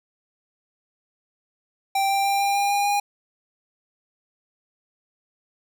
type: tone with pitch steps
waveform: square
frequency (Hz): 784 / 789 / 794 / 799.1 / 804.2 / 809.3 / 814.5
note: G5 / G5 / G5 / G5 / G5 / G#5 / G#5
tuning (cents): 0 / +11 / +22 / +33 / +44 / -45 / -34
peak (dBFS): -20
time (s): 1.95-3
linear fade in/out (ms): 5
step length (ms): 150
effects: none